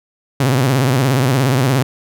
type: tone with vibrato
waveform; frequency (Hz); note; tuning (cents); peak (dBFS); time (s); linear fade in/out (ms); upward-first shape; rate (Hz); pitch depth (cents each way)
sawtooth; 130.81; C3; 0; -8; 0.4-1.83; 5; sine; 17; 140
effects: none